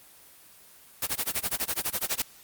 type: noise with tremolo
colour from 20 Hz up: white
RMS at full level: -26 dBFS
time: 1.02-2.22 s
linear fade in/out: 2 ms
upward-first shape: sine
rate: 12 Hz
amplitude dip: 100%
effects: white hiss -53 dBFS RMS until 2.43 s + Opus 24 kbps